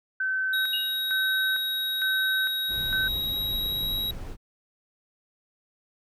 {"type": "tone with tremolo", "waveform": "sine", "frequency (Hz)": 1533, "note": "G6", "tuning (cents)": -39, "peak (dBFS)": -24, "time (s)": [0.2, 3.08], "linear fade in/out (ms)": 5, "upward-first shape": "square", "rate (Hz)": 1.1, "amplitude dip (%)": 70}
{"type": "tone with pitch glide", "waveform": "square", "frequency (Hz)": [3800, 3842], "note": ["A#7", "B7"], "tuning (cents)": [33, -48], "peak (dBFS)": -27, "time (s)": [0.53, 4.11], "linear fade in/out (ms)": 5, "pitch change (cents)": 19, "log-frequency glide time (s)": [2.63, 3.95]}
{"type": "tone with exponential decay", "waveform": "sine", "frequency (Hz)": 2856, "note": "F7", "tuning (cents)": 38, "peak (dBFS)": -24, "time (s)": [0.73, 1.02], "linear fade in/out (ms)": 5, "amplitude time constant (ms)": 61}
{"type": "noise", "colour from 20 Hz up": "brown", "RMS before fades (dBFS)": -36, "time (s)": [2.68, 4.37], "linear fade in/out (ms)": 50}
{"effects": []}